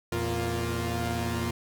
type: tone cluster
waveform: sawtooth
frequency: 84.4 / 116.9 / 234 / 350.2 Hz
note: E2 / A#2 / A#3 / F4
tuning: +41 / +5 / +7 / +5 cents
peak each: -29 dBFS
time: 0.12-1.51 s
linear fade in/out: 5 ms
effects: none

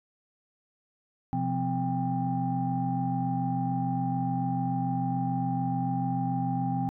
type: tone cluster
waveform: sine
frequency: 127 / 173.9 / 258.1 / 795 Hz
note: B2 / F3 / C4 / G5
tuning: +49 / -7 / -23 / +24 cents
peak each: -31 dBFS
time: 1.33-6.89 s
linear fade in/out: 0 ms
effects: tanh soft clip ceiling -17 dBFS

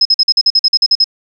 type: tone bursts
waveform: sine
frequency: 5130 Hz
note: E8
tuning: 48 cents flat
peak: -6 dBFS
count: 12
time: 0.01-1.043 s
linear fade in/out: 5 ms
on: 43 ms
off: 47 ms
effects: none

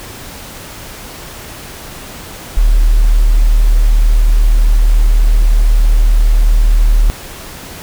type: tone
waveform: sine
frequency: 38.36 Hz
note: D#1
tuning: 24 cents flat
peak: -5 dBFS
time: 2.57-7.1 s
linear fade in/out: 0 ms
effects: pink hiss -30 dBFS RMS until 7.82 s

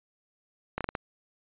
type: slowing click train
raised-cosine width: 0.5 ms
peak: -15 dBFS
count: 5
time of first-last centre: 0.78-0.952 s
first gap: 27 ms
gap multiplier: 1.32
effects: resampled to 8000 Hz

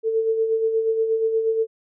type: tone with tremolo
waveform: sine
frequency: 446.6 Hz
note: A4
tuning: 26 cents sharp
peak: -16 dBFS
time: 0.03-1.67 s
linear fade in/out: 50 ms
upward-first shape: sine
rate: 8.4 Hz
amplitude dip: 50%
effects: none

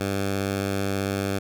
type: tone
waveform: 10% pulse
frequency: 98.3 Hz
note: G2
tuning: 5 cents sharp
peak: -16 dBFS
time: 0-1.39 s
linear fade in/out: 10 ms
effects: none

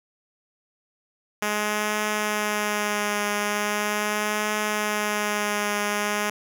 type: tone with vibrato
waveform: 5% pulse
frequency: 209.2 Hz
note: G#3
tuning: 13 cents sharp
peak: -12 dBFS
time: 1.42-6.3 s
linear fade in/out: 5 ms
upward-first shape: triangle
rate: 0.4 Hz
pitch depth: 24 cents each way
effects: none

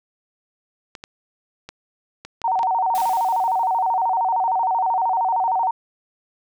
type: clicks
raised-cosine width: 0.2 ms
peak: -18 dBFS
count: 8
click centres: 0.952 / 1.039 / 1.69 / 2.25 / 2.417 / 2.591 / 2.631 / 3.003 s
type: tone with vibrato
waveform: sine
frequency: 833 Hz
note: G#5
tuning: 5 cents sharp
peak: -17 dBFS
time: 2.44-5.71 s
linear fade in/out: 5 ms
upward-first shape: square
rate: 13 Hz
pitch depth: 180 cents each way
type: noise with exponential decay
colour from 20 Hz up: white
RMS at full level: -33 dBFS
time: 2.95-4.2 s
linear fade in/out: 0 ms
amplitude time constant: 270 ms
effects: none

